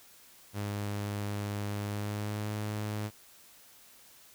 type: tone with pitch glide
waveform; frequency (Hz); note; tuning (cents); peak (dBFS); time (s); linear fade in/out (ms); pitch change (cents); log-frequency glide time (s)
sawtooth; 102.6 to 105.67; G#2 to G#2; -21 to +30; -29; 0.53-3.11; 50; +51; 1.79-2.5
effects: white hiss -57 dBFS RMS until 4.34 s